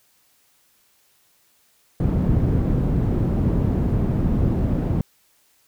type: low-pass noise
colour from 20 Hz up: white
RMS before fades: -20 dBFS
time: 2-5.01 s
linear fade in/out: 2 ms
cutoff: 180 Hz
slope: 12 dB/octave
effects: white hiss -61 dBFS RMS until 5.67 s